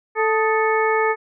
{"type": "harmonic tone with a mistuned harmonic", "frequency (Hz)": 440, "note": "A4", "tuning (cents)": 0, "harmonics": [1, 2, 3, 4, 5], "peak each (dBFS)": [-19, -22, -24, -25, -26], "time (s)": [0.15, 1.16], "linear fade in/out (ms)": 50, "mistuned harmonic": 3, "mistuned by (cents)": -92, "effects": []}